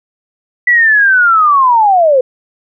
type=linear sweep; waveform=sine; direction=down; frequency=1975.5 to 493.9 Hz; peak=-5 dBFS; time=0.67-2.21 s; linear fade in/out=5 ms; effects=none